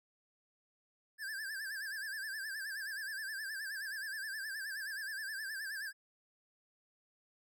square tone with vibrato, 1661.2 Hz, G#6, in tune, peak -40 dBFS, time 1.18-5.93 s, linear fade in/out 50 ms, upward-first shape sine, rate 9.5 Hz, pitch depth 120 cents each way, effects none

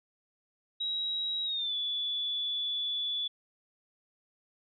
sine tone with pitch glide, 3845 to 3445 Hz, B7 to A7, -47 to -37 cents, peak -30 dBFS, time 0.8-3.28 s, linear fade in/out 10 ms, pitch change -190 cents, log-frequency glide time 1.44-1.75 s, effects none

